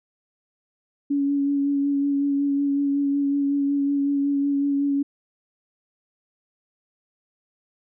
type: tone with vibrato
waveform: sine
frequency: 281.6 Hz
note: C#4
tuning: 27 cents sharp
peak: -19 dBFS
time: 1.1-5.03 s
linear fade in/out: 10 ms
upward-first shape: sine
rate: 5.4 Hz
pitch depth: 17 cents each way
effects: none